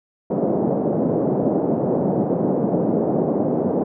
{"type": "band-pass noise", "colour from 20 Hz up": "pink", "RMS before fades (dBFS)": -20, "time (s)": [0.3, 3.84], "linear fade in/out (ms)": 10, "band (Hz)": [170, 630], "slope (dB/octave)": 24, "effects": []}